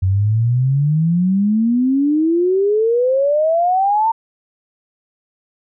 sine exponential sweep, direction up, 91.7 to 917 Hz, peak -12 dBFS, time 0.02-4.12 s, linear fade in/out 10 ms, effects none

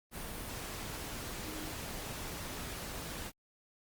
sine tone in noise, 311.7 Hz, D#4, 3 cents sharp, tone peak -45 dBFS, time 1.43-1.75 s, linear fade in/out 50 ms, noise pink, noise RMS -42 dBFS, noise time 0.11-3.32 s, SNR -6 dB, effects Opus 32 kbps

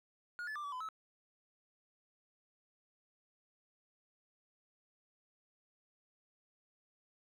triangle tone with pitch steps, 1438 / 1731 / 1185 / 1145 / 1011 / 1298 Hz, F#6 / A6 / D6 / D6 / B5 / E6, -50 / -29 / +15 / -44 / +40 / -27 cents, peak -38 dBFS, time 0.39-0.888 s, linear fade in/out 0 ms, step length 83 ms, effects none

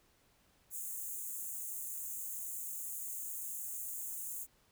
white high-pass noise, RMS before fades -42 dBFS, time 0.7-4.47 s, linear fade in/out 50 ms, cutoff 6500 Hz, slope 96 dB/octave, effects pink hiss -70 dBFS RMS until 4.71 s

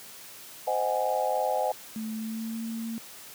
sine chord, Ab dominant seventh, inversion first, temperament just, 519.1 / 623 / 747.5 / 830.6 Hz, C5 / Eb5 / Gb5 / Ab5, -14 / +2 / +17 / 0 cents, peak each -30 dBFS, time 0.67-1.72 s, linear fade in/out 5 ms
sine tone with pitch glide, 220 to 227.1 Hz, A3 to A#3, 0 to -45 cents, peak -31 dBFS, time 1.96-2.98 s, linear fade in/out 0 ms, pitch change +55 cents, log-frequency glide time 2.15-2.62 s
effects white hiss -46 dBFS RMS until 3.34 s + high-pass 100 Hz 12 dB/octave

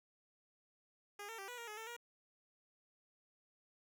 10% pulse tone with pitch steps, 409 / 453 / 391.1 / 488.8 / 468.5 / 424 / 446.9 / 474.6 Hz, G#4 / A#4 / G4 / B4 / A#4 / G#4 / A4 / A#4, -26 / -50 / -4 / -18 / +9 / +36 / +27 / +31 cents, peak -38 dBFS, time 1.19-1.966 s, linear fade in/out 5 ms, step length 97 ms, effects none

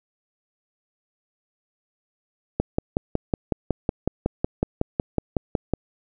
click train, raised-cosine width 2 ms, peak -7 dBFS, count 18, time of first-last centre 2.6-5.737 s, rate 5.42 Hz, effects none

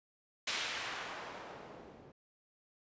blue noise with low-pass filter sweep, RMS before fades -43 dBFS, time 0.47-2.12 s, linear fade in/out 5 ms, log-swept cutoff 3600 to 300 Hz, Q 0.86, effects resampled to 16000 Hz

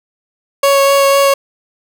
30% pulse tone with vibrato, 554.4 Hz, C#5, in tune, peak -5 dBFS, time 0.63-1.34 s, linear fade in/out 5 ms, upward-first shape sine, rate 4 Hz, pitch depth 10 cents each way, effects none

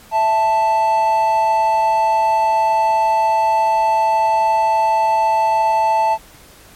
triangle tone pair together, 659.3 / 880 Hz, E5 / A5, 0 / 0 cents, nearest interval perfect fourth, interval 500 cents, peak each -18 / -11 dBFS, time 0.11-6.18 s, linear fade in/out 50 ms, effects pink hiss -44 dBFS RMS until 6.75 s + MP3 64 kbps

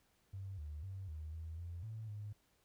triangle tone with pitch steps, 96.8 / 75 / 96.1 / 77.7 / 80.7 / 85.9 / 110.5 / 104.3 Hz, G2 / D2 / G2 / D#2 / E2 / F2 / A2 / G#2, -21 / +37 / -34 / -2 / -36 / -28 / +8 / +8 cents, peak -39 dBFS, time 0.33-2.33 s, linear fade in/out 10 ms, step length 250 ms, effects tanh soft clip ceiling -41 dBFS + pink hiss -75 dBFS RMS until 2.64 s

